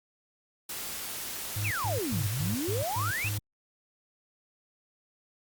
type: noise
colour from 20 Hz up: white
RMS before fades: -37 dBFS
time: 0.69-3.38 s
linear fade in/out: 5 ms
type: tone bursts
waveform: triangle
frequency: 103.83 Hz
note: G#2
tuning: in tune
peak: -28 dBFS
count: 7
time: 1.56-3.39 s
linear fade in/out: 5 ms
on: 150 ms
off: 130 ms
type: exponential two-way sweep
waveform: sine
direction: down then up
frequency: 2817 to 96.8 to 2817 Hz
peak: -30 dBFS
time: 1.64-3.29 s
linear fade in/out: 10 ms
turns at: 2.28 s
effects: Opus 48 kbps

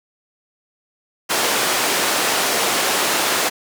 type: band-pass noise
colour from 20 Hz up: pink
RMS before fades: -19 dBFS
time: 1.29-3.5 s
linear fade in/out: 20 ms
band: 420 to 13000 Hz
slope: 12 dB/octave
effects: none

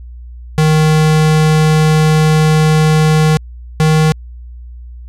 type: tone pair in turn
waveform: square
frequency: 155.56 / 156.3 Hz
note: D#3 / D#3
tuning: 0 / +8 cents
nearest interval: unison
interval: 8 cents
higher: second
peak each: -8 dBFS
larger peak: neither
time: 0.58-3.37 / 3.8-4.12 s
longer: first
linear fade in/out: 0 ms
effects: added 60 Hz sine -28 dBFS peak until 5.08 s + low-pass 10000 Hz 12 dB/octave

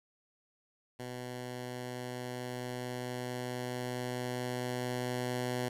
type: tone with level ramp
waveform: 10% pulse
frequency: 124.5 Hz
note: B2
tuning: 14 cents sharp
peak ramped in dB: -32 to -24 dBFS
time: 0.99-5.69 s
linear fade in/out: 10 ms
effects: resampled to 32000 Hz + 11-bit

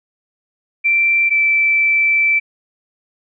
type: tone pair in turn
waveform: sine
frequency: 2349 / 2327 Hz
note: D7 / D7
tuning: 0 / -17 cents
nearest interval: unison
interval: 17 cents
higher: first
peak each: -11 dBFS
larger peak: neither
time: 0.84-1.3 / 1.3-2.4 s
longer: second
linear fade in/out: 20 ms
effects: none

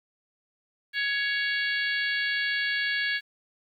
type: harmonic tone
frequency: 558 Hz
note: C#5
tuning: 11 cents sharp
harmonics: 3 / 4 / 5 / 6 / 7 / 8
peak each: -27 / -32 / -36 / -35 / -40 / -37 dBFS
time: 0.93-3.21 s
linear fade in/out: 50 ms
effects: 10-bit

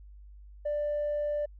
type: tone with tanh clipping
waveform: triangle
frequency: 590 Hz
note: D5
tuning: 8 cents sharp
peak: -28 dBFS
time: 0.65-1.46 s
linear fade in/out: 10 ms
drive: 5 dB
effects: added 50 Hz sine -47 dBFS peak until 1.59 s

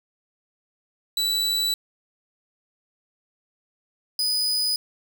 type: tone pair in turn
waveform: 40% pulse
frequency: 3951 / 4978 Hz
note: B7 / D#8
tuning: 0 / 0 cents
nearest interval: major third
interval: 400 cents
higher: second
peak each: -20 / -20 dBFS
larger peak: neither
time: 1.17-1.74 / 4.19-4.76 s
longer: neither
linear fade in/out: 2 ms
effects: 8-bit

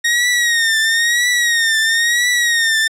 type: tone with vibrato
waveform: sawtooth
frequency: 1864.7 Hz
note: A#6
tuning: in tune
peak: -9 dBFS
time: 0.04-2.88 s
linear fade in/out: 10 ms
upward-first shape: triangle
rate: 1 Hz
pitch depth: 94 cents each way
effects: low-pass 10000 Hz 12 dB/octave

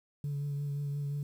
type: tone with vibrato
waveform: sine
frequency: 143.3 Hz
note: D3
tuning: 42 cents flat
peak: -30 dBFS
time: 0.24-1.23 s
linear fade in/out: 2 ms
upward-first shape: triangle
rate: 5.7 Hz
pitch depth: 25 cents each way
effects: tanh soft clip ceiling -30 dBFS + 10-bit

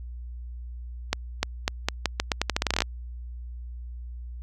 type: accelerating click train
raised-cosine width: 0.2 ms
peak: -5 dBFS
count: 18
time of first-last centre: 1.13-2.82 s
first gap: 300 ms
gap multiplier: 0.83
effects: added 60 Hz sine -35 dBFS peak until 4.42 s

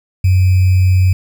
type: tone with sample-and-hold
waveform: sine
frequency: 92.5 Hz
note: F#2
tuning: in tune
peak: -7 dBFS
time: 0.24-1.13 s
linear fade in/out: 5 ms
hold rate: 2450 Hz
effects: none

